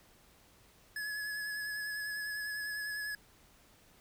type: tone with vibrato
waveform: square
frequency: 1696 Hz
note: G#6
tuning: 36 cents sharp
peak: -37 dBFS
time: 0.96-3.15 s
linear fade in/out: 2 ms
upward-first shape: sine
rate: 10 Hz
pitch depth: 23 cents each way
effects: pink hiss -63 dBFS RMS until 4 s